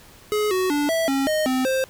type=tone with pitch steps; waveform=square; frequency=422.1 / 372 / 291.3 / 656 / 272.3 / 619 / 258.3 / 526 Hz; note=G#4 / F#4 / D4 / E5 / C#4 / D#5 / C4 / C5; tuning=+28 / +9 / -14 / -9 / -31 / -9 / -22 / +9 cents; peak=-20 dBFS; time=0.32-1.84 s; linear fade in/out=0 ms; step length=190 ms; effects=pink hiss -48 dBFS RMS until 1.89 s